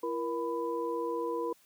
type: tone cluster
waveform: sine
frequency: 338.2 / 473.5 / 996 Hz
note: E4 / A#4 / B5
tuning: +44 / +27 / +14 cents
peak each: -36 / -33 / -37 dBFS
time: 0.03-1.53 s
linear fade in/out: 5 ms
effects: white hiss -64 dBFS RMS until 1.65 s